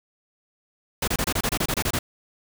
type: noise bursts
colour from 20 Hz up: pink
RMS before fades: -24 dBFS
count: 12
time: 1.02-1.99 s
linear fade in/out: 5 ms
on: 57 ms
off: 26 ms
effects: none